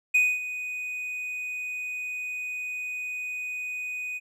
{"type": "tone with ADSR envelope", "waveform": "triangle", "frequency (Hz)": 2489, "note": "D#7", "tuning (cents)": 0, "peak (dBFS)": -15, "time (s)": [0.14, 4.2], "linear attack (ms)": 11, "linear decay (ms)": 240, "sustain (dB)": -14, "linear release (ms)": 33, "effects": []}